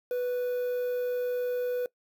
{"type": "tone with quantisation", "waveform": "triangle", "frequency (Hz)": 493.9, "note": "B4", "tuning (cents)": 0, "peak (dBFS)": -25, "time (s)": [0.11, 1.86], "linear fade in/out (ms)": 2, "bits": 8, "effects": ["noise-tail reverb RT60 0.1 s tail -21 dB re dry"]}